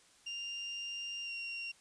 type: tone with pitch glide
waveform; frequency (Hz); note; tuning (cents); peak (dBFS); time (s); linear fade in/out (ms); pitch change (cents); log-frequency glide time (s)
35% pulse; 2794 to 2759; F7 to F7; 0 to -22; -37; 0.26-1.72; 10; -22; 1.24-1.31
effects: white hiss -64 dBFS RMS until 1.8 s + resampled to 22050 Hz